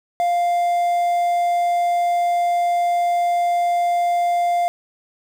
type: tone with quantisation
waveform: triangle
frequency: 698.5 Hz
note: F5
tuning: in tune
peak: -14 dBFS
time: 0.2-4.68 s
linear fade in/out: 0 ms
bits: 7
effects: none